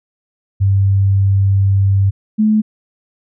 sine tone pair in turn, 98 / 215.1 Hz, G2 / A3, 0 / -39 cents, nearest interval octave + major second, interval 1361 cents, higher second, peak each -9 dBFS, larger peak neither, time 0.6-2.11 / 2.38-2.62 s, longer first, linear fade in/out 20 ms, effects none

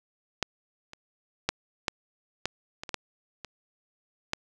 clicks, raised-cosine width 0.2 ms, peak -8 / -26 / -7 / -8 / -10 / -19 / -20 / -11 / -21 / -10 dBFS, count 10, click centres 0.427 / 0.934 / 1.49 / 1.882 / 2.456 / 2.835 / 2.892 / 2.943 / 3.447 / 4.334 s, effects none

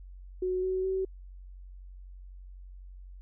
sine tone with pitch steps, 368.5 / 374.1 / 379.7 Hz, F#4 / F#4 / F#4, -7 / +19 / +45 cents, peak -27 dBFS, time 0.42-1.05 s, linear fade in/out 5 ms, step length 210 ms, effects added 46 Hz sine -44 dBFS peak until 3.21 s

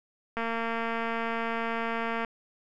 click train, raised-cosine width 0.5 ms, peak -17 dBFS, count 431, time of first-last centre 0.37-2.248 s, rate 229 Hz, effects none

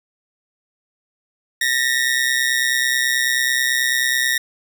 sawtooth ring-modulated tone, 1864.7 Hz, A#6, in tune, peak -10 dBFS, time 1.61-4.38 s, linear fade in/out 5 ms, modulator 64.6 Hz, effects none

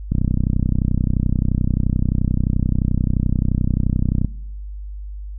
click train, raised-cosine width 5 ms, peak -6 dBFS, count 131, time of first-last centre 0.12-4.247 s, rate 31.5 Hz, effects noise-tail reverb RT60 0.9 s tail -22 dB re dry + added 50 Hz sine -28 dBFS peak until 5.38 s

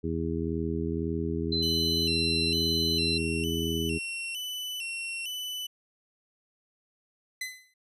harmonic tone, 81.9 Hz, E2, 11 cents flat, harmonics 1 / 2 / 3 / 4 / 5, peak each -34 / -34 / -34 / -34 / -34 dBFS, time 0.03-3.99 s, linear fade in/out 20 ms
sine tone, 4059 Hz, B7, 47 cents sharp, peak -27 dBFS, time 1.52-3.18 s, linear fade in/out 5 ms
40% pulse tone with vibrato, 2856 Hz, F7, 38 cents sharp, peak -32 dBFS, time 1.62-5.67 s, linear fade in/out 10 ms, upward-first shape square, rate 1.1 Hz, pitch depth 81 cents each way
sawtooth tone with exponential decay, 2023 Hz, B6, 41 cents sharp, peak -26 dBFS, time 7.41-7.74 s, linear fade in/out 5 ms, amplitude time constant 70 ms
effects resampled to 32000 Hz

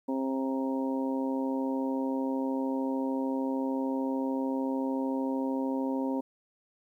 harmonic tone, 133.3 Hz, C3, 33 cents sharp, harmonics 2 / 3 / 4 / 5 / 6 / 7, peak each -29 / -39 / -36 / -46 / -46 / -39 dBFS, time 0.08-6.21 s, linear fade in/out 10 ms, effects 11-bit

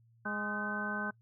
harmonic tone with a mistuned harmonic, 207.7 Hz, G#3, in tune, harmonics 1 / 2 / 3 / 4 / 5 / 6 / 7, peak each -39 / -47 / -45 / -45 / -44 / -45 / -36 dBFS, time 0.25-1.11 s, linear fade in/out 10 ms, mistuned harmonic 7, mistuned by +82 cents, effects noise-tail reverb RT60 0.1 s tail -24 dB re dry + added 115 Hz sine -62 dBFS peak until 1.21 s

